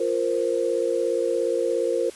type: chord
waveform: sine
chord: F suspended fourth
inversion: none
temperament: equal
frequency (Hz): 349.2 / 466.2 / 523.3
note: F4 / Bb4 / C5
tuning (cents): 0 / 0 / 0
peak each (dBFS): -27 / -24 / -25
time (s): 0-2.1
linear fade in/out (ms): 5
effects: white hiss -45 dBFS RMS until 2.15 s + resampled to 24000 Hz